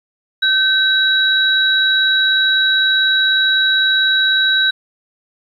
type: tone pair together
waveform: sine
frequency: 1541 / 3883 Hz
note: G6 / B7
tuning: -30 / -30 cents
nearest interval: octave + major third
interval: 1600 cents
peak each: -14 dBFS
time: 0.42-4.71 s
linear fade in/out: 10 ms
effects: 8-bit